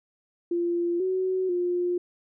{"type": "tone with pitch steps", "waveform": "sine", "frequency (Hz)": [345.1, 373.7, 354.2], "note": ["F4", "F#4", "F4"], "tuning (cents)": [-21, 17, 24], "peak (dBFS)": -23, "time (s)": [0.51, 1.98], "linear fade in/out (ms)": 5, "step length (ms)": 490, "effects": []}